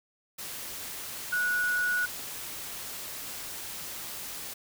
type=tone in noise; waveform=sine; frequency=1465 Hz; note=F#6; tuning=18 cents flat; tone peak=-25 dBFS; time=1.32-2.06 s; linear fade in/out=10 ms; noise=white; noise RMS=-39 dBFS; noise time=0.38-4.54 s; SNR=+11 dB; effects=none